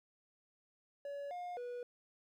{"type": "tone with pitch steps", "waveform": "triangle", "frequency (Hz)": [567, 712, 487.6], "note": ["C#5", "F5", "B4"], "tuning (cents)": [39, 33, -22], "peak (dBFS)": -39, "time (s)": [1.05, 1.83], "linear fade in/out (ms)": 2, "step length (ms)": 260, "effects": ["13-bit"]}